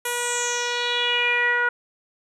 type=tone with low-pass filter sweep; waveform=10% pulse; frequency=483.3 Hz; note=B4; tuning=38 cents flat; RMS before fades=-23 dBFS; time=0.05-1.69 s; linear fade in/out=5 ms; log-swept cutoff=11000 to 1500 Hz; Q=4.9; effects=none